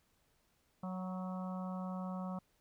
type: harmonic tone with a mistuned harmonic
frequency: 185 Hz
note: F#3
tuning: in tune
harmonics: 1 / 3 / 4 / 5 / 6 / 7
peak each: -39 / -49 / -50 / -53 / -51 / -53 dBFS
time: 0.83-2.39 s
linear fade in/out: 5 ms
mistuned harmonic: 5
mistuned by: +23 cents
effects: pink hiss -75 dBFS RMS until 2.6 s